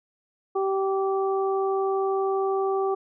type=harmonic tone; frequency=387.5 Hz; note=G4; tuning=20 cents flat; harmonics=1 / 2 / 3; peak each=-23 / -29 / -32 dBFS; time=0.55-2.95 s; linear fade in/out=10 ms; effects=none